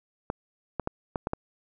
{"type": "clicks", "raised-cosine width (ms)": 1, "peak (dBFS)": -14, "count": 6, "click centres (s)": [0.301, 0.797, 0.874, 1.158, 1.271, 1.334], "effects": []}